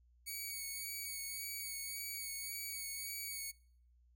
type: tone with vibrato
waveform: 5% pulse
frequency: 2243 Hz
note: C#7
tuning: 20 cents sharp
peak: -32 dBFS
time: 0.26-3.52 s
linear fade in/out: 20 ms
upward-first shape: sine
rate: 1.8 Hz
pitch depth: 22 cents each way
effects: noise-tail reverb RT60 0.6 s tail -24 dB re dry + added 60 Hz sine -65 dBFS peak until 4.15 s